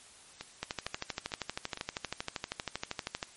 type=two click trains; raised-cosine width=0.2 ms; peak=-16 / -22 dBFS; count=34 / 4; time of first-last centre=0.63-3.228 / 0.41-1.774 s; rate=12.7 / 2.2 Hz; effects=white hiss -55 dBFS RMS until 3.36 s + MP3 48 kbps